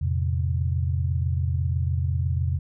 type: tone cluster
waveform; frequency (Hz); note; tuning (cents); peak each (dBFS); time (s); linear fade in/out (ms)
sine; 85.3 / 113.2 / 131.4; F2 / A2 / C3; -40 / +50 / +8; -23 / -31 / -27; 0.01-2.59; 10
effects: none